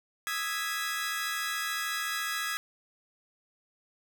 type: chord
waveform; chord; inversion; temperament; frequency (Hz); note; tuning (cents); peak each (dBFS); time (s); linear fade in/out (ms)
sawtooth; E major seventh; third; equal; 1244.5 / 1318.5 / 1661.2 / 1975.5; D#6 / E6 / G#6 / B6; 0 / 0 / 0 / 0; -35 / -35 / -30 / -34; 0.27-2.57; 0
effects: none